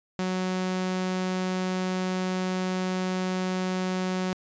sawtooth tone, 185 Hz, F#3, in tune, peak -22 dBFS, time 0.19-4.33 s, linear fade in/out 0 ms, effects resampled to 16000 Hz

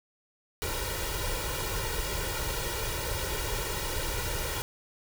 pink noise with comb filter, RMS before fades -32 dBFS, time 0.62-4.62 s, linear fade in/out 0 ms, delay 2.1 ms, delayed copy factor +0.85, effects none

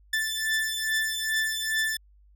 sawtooth beating tone pair, 1760 / 1762.4 Hz, A6 / A6, 0 / +2 cents, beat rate 2.4 Hz, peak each -25 dBFS, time 0.13-1.97 s, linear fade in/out 5 ms, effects added 50 Hz sine -54 dBFS peak until 2.35 s

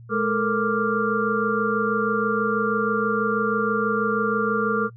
sine tone cluster, 211.7 / 440.7 / 466.9 / 1177 / 1395 Hz, G#3 / A4 / A#4 / D6 / F6, +33 / +3 / +3 / +3 / -2 cents, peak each -26 dBFS, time 0.09-4.9 s, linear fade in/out 50 ms, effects noise-tail reverb RT60 0.1 s tail -23 dB re dry + added 117 Hz sine -41 dBFS peak until 4.96 s

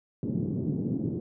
pink band-pass noise, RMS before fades -30 dBFS, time 0.23-1.2 s, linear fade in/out 2 ms, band 130 to 320 Hz, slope 24 dB/octave, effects none

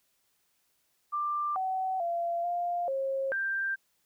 sine tone with pitch steps, 1185 / 755 / 685 / 700 / 539 / 1579 Hz, D6 / F#5 / F5 / F5 / C#5 / G6, +15 / +35 / -34 / +4 / -49 / +12 cents, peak -28 dBFS, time 1.12-3.76 s, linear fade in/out 20 ms, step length 440 ms, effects white hiss -73 dBFS RMS until 4.05 s

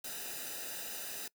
white noise with comb filter, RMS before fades -42 dBFS, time 0.04-1.28 s, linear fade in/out 5 ms, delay 0.91 ms, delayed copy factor -0.75, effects noise-tail reverb RT60 0.1 s tail -23 dB re dry

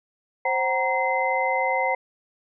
sine tone cluster, 526 / 756 / 937 / 2059 Hz, C5 / F#5 / A#5 / C7, +9 / +37 / +9 / -28 cents, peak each -26 dBFS, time 0.45-1.95 s, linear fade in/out 5 ms, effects none

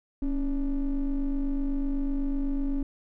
triangle ring-modulated tone, 150 Hz, D3, 37 cents sharp, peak -19 dBFS, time 0.22-2.83 s, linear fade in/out 5 ms, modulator 126 Hz, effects tanh soft clip ceiling -17 dBFS

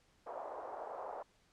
pink band-pass noise, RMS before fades -45 dBFS, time 0.26-1.23 s, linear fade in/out 10 ms, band 540 to 940 Hz, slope 24 dB/octave, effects pink hiss -71 dBFS RMS until 1.52 s + low-pass 8000 Hz 12 dB/octave

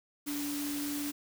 sine tone in noise, 289.5 Hz, D4, 25 cents flat, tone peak -34 dBFS, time 0.26-1.12 s, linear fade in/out 20 ms, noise white, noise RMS -40 dBFS, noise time 0.26-1.12 s, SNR +3 dB, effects none

